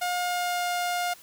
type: tone with pitch glide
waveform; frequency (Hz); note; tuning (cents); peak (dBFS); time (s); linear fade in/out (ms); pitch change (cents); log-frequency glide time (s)
sawtooth; 714 to 709.1; F5 to F5; +38 to +26; -22; 0.01-1.14; 10; -12; 0.18-0.65
effects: white hiss -51 dBFS RMS until 1.22 s